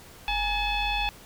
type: tone with frequency modulation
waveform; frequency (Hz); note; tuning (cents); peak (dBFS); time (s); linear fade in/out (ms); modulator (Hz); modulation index
sine; 1700; G#6; +40; -24; 0.28-1.09; 0; 874; 2.1
effects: pink hiss -49 dBFS RMS until 1.25 s